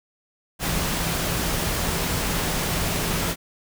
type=tone in noise; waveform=sine; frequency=168.8 Hz; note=E3; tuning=41 cents sharp; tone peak=-32 dBFS; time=0.59-3.36 s; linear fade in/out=50 ms; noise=pink; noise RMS=-25 dBFS; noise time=0.59-3.36 s; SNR=-10 dB; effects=none